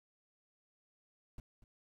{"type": "noise with echo", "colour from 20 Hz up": "brown", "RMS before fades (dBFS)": -45, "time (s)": [1.38, 1.4], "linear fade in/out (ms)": 2, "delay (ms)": 240, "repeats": 1, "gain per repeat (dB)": -14, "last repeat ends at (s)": 1.64, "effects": []}